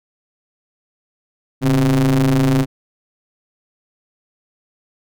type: ring-modulated tone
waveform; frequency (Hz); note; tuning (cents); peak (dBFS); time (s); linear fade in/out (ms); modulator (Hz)
square; 63.7; C2; -46; -10; 1.61-2.66; 50; 204
effects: none